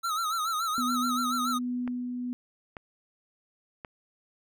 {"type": "tone with vibrato", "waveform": "square", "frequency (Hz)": 1301, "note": "E6", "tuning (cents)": -23, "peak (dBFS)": -28, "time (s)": [0.03, 1.59], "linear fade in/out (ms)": 20, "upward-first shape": "sine", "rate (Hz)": 7, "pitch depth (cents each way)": 95}
{"type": "tone with tremolo", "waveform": "sine", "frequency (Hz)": 246.9, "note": "B3", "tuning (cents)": 0, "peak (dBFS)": -28, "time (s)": [0.78, 2.33], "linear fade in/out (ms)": 0, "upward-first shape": "sine", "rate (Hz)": 1.3, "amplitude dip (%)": 30}
{"type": "clicks", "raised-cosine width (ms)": 0.5, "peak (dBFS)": -24, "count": 3, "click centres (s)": [1.877, 2.768, 3.848]}
{"effects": []}